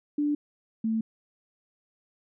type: tone pair in turn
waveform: sine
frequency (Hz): 293.7 / 222.6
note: D4 / A3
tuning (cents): 0 / +20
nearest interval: perfect fourth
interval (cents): 480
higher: first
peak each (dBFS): -23 / -24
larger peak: first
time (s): 0.18-0.35 / 0.84-1.01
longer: neither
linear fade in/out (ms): 5
effects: none